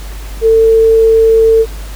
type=tone; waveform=sine; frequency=448.4 Hz; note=A4; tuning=33 cents sharp; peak=-4 dBFS; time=0.41-1.66 s; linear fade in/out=50 ms; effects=added 50 Hz sine -22 dBFS peak until 1.95 s + pink hiss -33 dBFS RMS until 1.95 s